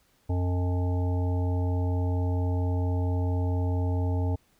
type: harmonic tone with a mistuned harmonic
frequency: 90 Hz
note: F#2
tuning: 47 cents flat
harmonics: 1 / 3 / 5 / 7 / 9 / 10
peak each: -24 / -34 / -38 / -41 / -43 / -44 dBFS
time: 0.29-4.36 s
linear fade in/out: 10 ms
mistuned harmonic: 10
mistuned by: -50 cents
effects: pink hiss -66 dBFS RMS until 4.59 s